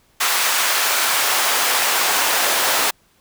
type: noise with high-pass filter sweep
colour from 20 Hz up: pink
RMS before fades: -18 dBFS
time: 0.2-2.91 s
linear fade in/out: 10 ms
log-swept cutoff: 1100 to 650 Hz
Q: 0.87
effects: pink hiss -58 dBFS RMS until 3.2 s